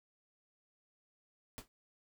pink noise with exponential decay, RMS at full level -42 dBFS, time 1.58-1.68 s, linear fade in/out 0 ms, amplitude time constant 21 ms, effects none

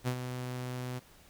sawtooth tone with ADSR envelope, 125.7 Hz, B2, 31 cents sharp, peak -24 dBFS, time 0.04-1 s, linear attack 35 ms, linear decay 75 ms, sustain -8 dB, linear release 22 ms, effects pink hiss -59 dBFS RMS until 1.29 s

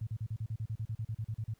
sine tone bursts, 110 Hz, A2, in tune, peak -33 dBFS, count 16, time 0.01-1.539 s, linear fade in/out 5 ms, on 59 ms, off 39 ms, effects pink hiss -71 dBFS RMS until 1.59 s

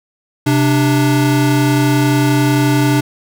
square tone pair together, 130.81 / 294.8 Hz, C3 / D4, 0 / +7 cents, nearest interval octave + major second, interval 1407 cents, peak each -14 dBFS, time 0.46-3.01 s, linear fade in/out 10 ms, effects none

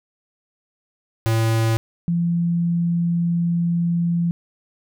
square / sine tone pair in turn, 112.7 / 170.86 Hz, A2 / F3, +42 / -38 cents, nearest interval perfect fifth, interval 720 cents, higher second, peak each -17 dBFS, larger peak neither, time 1.26-1.77 / 2.08-4.31 s, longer second, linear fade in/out 0 ms, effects none

